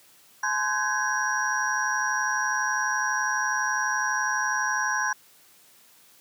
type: tone cluster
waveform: sine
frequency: 851 / 1034 / 1525 / 1657 / 5730 Hz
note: G#5 / C6 / G6 / G#6 / F8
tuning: +42 / -21 / -48 / -4 / +44 cents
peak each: -32 / -29 / -29 / -28 / -33 dBFS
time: 0.43-5.13 s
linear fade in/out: 5 ms
effects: white hiss -56 dBFS RMS until 6.2 s + high-pass 100 Hz 12 dB/octave